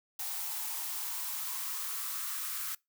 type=noise with high-pass filter sweep; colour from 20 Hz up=blue; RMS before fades=-37 dBFS; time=0.19-2.75 s; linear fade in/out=5 ms; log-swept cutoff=790 to 1300 Hz; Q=4.4; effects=noise-tail reverb RT60 0.2 s tail -24 dB re dry